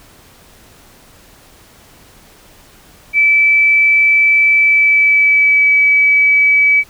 sine tone with pitch glide, 2313 to 2288 Hz, D7 to D7, -27 to -46 cents, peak -7 dBFS, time 3.13-6.84 s, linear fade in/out 50 ms, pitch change -19 cents, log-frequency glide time 4.59-5.72 s, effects pink hiss -44 dBFS RMS until 6.89 s

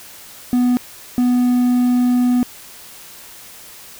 triangle tone bursts at uneven times, 246.9 Hz, B3, in tune, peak -10 dBFS, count 2, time 0.53-0.77 / 1.18-2.43 s, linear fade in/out 0 ms, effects white hiss -39 dBFS RMS until 3.99 s

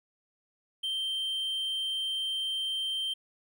triangle tone, 3136 Hz, G7, in tune, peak -28 dBFS, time 0.83-3.14 s, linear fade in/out 10 ms, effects none

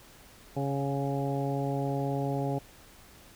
harmonic tone with a mistuned harmonic, 138.59 Hz, C#3, in tune, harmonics 1 / 2 / 3 / 4 / 5 / 6, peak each -31 / -34 / -36 / -37 / -38 / -39 dBFS, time 0.56-2.59 s, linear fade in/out 10 ms, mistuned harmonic 5, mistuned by +25 cents, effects pink hiss -54 dBFS RMS until 3.35 s

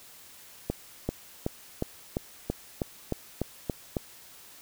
accelerating click train, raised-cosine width 2 ms, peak -14 dBFS, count 11, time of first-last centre 0.7-3.968 s, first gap 390 ms, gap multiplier 0.96, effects white hiss -51 dBFS RMS until 4.61 s

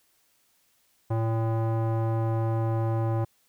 square tone with low-pass filter, 112.8 Hz, A2, 44 cents sharp, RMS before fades -26 dBFS, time 1.1-3.25 s, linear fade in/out 10 ms, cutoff 880 Hz, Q 1.6, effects white hiss -67 dBFS RMS until 3.48 s

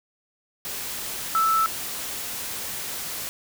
sine tone in noise, 1318.5 Hz, E6, in tune, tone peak -18 dBFS, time 1.35-1.66 s, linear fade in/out 0 ms, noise white, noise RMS -32 dBFS, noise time 0.65-3.29 s, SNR +11 dB, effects none

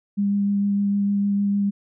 sine tone with vibrato, 201.3 Hz, G3, 46 cents sharp, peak -18 dBFS, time 0.17-1.71 s, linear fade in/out 20 ms, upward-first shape sine, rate 6.6 Hz, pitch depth 10 cents each way, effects none

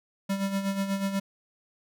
square tone with tremolo, 196 Hz, G3, in tune, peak -25 dBFS, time 0.29-1.2 s, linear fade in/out 10 ms, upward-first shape sine, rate 8.2 Hz, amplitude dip 60%, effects none

